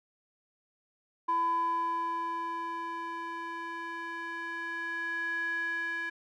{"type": "tone with band-pass filter sweep", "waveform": "square", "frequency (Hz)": 334.9, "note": "E4", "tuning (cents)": 27, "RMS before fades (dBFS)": -34, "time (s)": [1.28, 6.1], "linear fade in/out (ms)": 10, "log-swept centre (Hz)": [1000, 1800], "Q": 7.4, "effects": []}